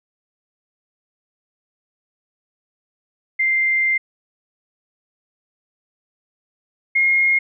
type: tone pair in turn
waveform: sine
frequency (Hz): 2093 / 2143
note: C7 / C7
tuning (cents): 0 / +41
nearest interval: unison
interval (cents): 41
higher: second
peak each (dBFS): -15 / -13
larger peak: second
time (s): 3.39-3.98 / 6.95-7.39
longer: first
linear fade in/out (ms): 10
effects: none